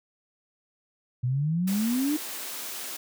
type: exponential sweep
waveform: sine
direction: up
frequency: 120 to 311.1 Hz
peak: -23 dBFS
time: 1.23-2.17 s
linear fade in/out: 10 ms
type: high-pass noise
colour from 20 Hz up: white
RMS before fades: -36 dBFS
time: 1.67-2.97 s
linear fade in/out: 10 ms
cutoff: 220 Hz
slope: 24 dB/octave
effects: none